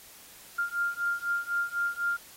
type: beating tone pair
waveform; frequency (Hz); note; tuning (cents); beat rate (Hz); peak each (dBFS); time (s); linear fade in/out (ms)
sine; 1396.9 / 1400.9; F6 / F6; 0 / +5; 4; -31 / -30; 0.58-2.17; 10
effects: white hiss -51 dBFS RMS until 2.36 s + AAC 48 kbps